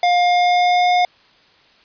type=tone with pitch glide; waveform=square; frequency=708 to 717.5 Hz; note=F5 to F5; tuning=+23 to +47 cents; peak=-13 dBFS; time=0.03-1.05 s; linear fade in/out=2 ms; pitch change=+24 cents; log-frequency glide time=0.15-0.92 s; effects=white hiss -52 dBFS RMS until 1.84 s + resampled to 11025 Hz